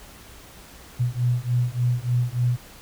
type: beating tone pair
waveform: sine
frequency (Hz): 120.8 / 124.2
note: B2 / B2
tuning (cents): -38 / +10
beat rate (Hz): 3.4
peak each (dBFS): -23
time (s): 0.99-2.57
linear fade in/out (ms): 20
effects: added 60 Hz sine -52 dBFS peak until 2.81 s + pink hiss -46 dBFS RMS until 2.81 s